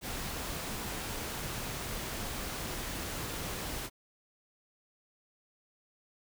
pink noise, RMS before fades -38 dBFS, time 0.01-3.9 s, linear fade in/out 50 ms, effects none

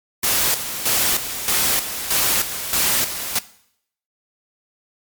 white noise with tremolo, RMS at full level -18 dBFS, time 0.23-3.39 s, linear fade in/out 5 ms, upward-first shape square, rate 1.6 Hz, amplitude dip 65%, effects noise-tail reverb RT60 0.7 s tail -18 dB re dry + MP3 96 kbps

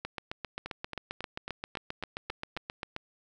two click trains, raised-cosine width 0.3 ms, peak -19 / -21 dBFS, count 23 / 8, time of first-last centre 0.05-2.964 / 0.66-2.573 s, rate 7.55 / 3.66 Hz, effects none

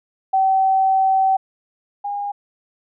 sine tone pair in turn, 767 / 812.6 Hz, G5 / G#5, -38 / -38 cents, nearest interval minor second, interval 100 cents, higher second, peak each -13 / -22 dBFS, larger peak first, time 0.33-1.37 / 2.04-2.32 s, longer first, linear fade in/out 10 ms, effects none

